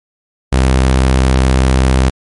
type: tone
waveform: sawtooth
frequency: 65 Hz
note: C2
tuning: 11 cents flat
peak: -4 dBFS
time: 0.52-2.1 s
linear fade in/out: 10 ms
effects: MP3 48 kbps